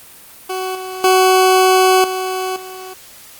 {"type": "tone with level steps", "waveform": "20% pulse", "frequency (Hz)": 373.8, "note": "F#4", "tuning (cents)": 18, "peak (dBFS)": [-15, -20, -4, -14, -25], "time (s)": [0.49, 2.94], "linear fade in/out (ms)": 10, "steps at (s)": [0.75, 1.04, 2.04, 2.56], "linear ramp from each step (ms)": 2, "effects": ["white hiss -40 dBFS RMS until 3.39 s", "Opus 32 kbps"]}